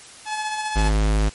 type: tone with tremolo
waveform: sawtooth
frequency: 857 Hz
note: A5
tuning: 46 cents flat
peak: -19 dBFS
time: 0.25-0.92 s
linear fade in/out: 50 ms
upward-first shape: sine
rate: 15 Hz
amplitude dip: 35%
type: tone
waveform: square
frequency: 52.6 Hz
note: G#1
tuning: 23 cents sharp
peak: -17 dBFS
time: 0.75-1.3 s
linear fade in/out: 20 ms
effects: white hiss -43 dBFS RMS until 1.34 s + MP3 48 kbps